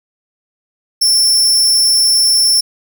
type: tone with amplitude modulation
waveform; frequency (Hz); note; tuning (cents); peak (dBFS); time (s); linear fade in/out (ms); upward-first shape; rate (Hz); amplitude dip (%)
sawtooth; 5390; E8; +38; -4; 1.01-2.61; 10; sine; 273; 45
effects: none